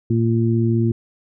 harmonic tone, 114.8 Hz, A#2, 26 cents flat, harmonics 1 / 2 / 3, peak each -17 / -20 / -22 dBFS, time 0.1-0.92 s, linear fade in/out 5 ms, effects none

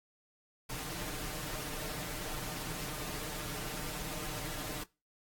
pink noise with comb filter, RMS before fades -40 dBFS, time 0.69-4.84 s, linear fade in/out 10 ms, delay 6.6 ms, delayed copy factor +0.75, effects noise-tail reverb RT60 0.3 s tail -23 dB re dry + AAC 64 kbps

